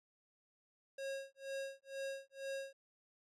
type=tone with tremolo; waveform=square; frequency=544 Hz; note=C#5; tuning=33 cents flat; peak=-40 dBFS; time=0.98-2.73 s; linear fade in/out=5 ms; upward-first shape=sine; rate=2.1 Hz; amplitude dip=100%; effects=low-pass 9000 Hz 12 dB/octave